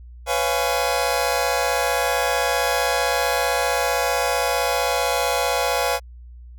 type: chord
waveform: sawtooth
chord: C# dominant seventh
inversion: third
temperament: just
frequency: 498.9 / 554.4 / 693 / 831.5 Hz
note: B4 / C#5 / E#5 / G#5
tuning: +17 / 0 / -14 / +2 cents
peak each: -21 dBFS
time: 0.26-6 s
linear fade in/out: 50 ms
effects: added 60 Hz sine -38 dBFS peak until 6.58 s